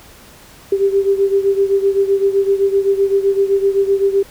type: beating tone pair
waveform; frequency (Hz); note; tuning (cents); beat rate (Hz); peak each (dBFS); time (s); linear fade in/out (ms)
sine; 392 / 399.8; G4 / G4; 0 / +34; 7.8; -13 / -17; 0.72-4.23; 5
effects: pink hiss -42 dBFS RMS until 4.3 s